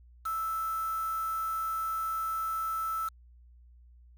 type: tone with quantisation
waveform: sine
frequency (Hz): 1318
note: E6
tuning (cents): -1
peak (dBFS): -30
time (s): 0.25-3.09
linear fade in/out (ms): 10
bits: 7
effects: added 60 Hz sine -53 dBFS peak until 4.17 s